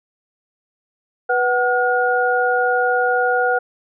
sine tone cluster, 492 / 748 / 1434 Hz, B4 / F#5 / F6, -7 / +19 / +45 cents, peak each -19 dBFS, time 1.29-3.59 s, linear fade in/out 10 ms, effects none

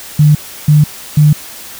sine tone bursts, 150 Hz, D3, 37 cents sharp, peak -3 dBFS, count 3, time 0.19-1.33 s, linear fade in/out 5 ms, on 160 ms, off 330 ms, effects white hiss -30 dBFS RMS until 1.79 s

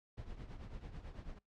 brown noise with tremolo, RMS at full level -45 dBFS, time 0.17-1.39 s, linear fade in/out 10 ms, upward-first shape triangle, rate 9.1 Hz, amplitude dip 75%, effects noise-tail reverb RT60 0.2 s tail -26 dB re dry + low-pass 5000 Hz 12 dB/octave

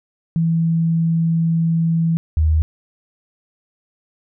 sine tone pair in turn, 164.81 / 78.41 Hz, E3 / D#2, 0 / +14 cents, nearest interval octave + minor second, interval 1286 cents, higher first, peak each -14 / -12 dBFS, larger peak second, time 0.36-2.17 / 2.37-2.62 s, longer first, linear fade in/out 0 ms, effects none

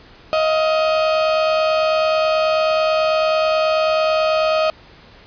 35% pulse tone pair together, 629 / 698.2 Hz, D#5 / F5, +19 / -1 cents, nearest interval major second, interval 180 cents, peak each -13 / -25 dBFS, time 0.33-4.7 s, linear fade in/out 0 ms, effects pink hiss -45 dBFS RMS until 5.26 s + resampled to 11025 Hz

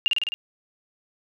sine tone with echo, 2813 Hz, F7, 12 cents sharp, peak -16 dBFS, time 0.06-0.08 s, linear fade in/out 0 ms, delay 52 ms, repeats 5, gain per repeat -2 dB, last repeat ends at 0.34 s, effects none

